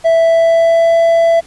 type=tone with pitch glide; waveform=triangle; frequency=659.3 to 667 Hz; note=E5 to E5; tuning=0 to +20 cents; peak=-5 dBFS; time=0.04-1.41 s; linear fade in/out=20 ms; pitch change=+20 cents; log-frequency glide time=0.17-0.96 s; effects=pink hiss -42 dBFS RMS until 1.46 s + resampled to 24000 Hz